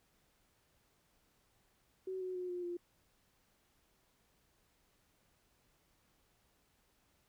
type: tone with pitch steps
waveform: sine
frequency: 376.2 / 369.3 / 362.5 / 355.9 / 349.4 Hz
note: F#4 / F#4 / F#4 / F4 / F4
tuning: +29 / -3 / -35 / +33 / +1 cents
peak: -38 dBFS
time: 2.07-2.77 s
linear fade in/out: 5 ms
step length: 140 ms
effects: pink hiss -74 dBFS RMS until 7.28 s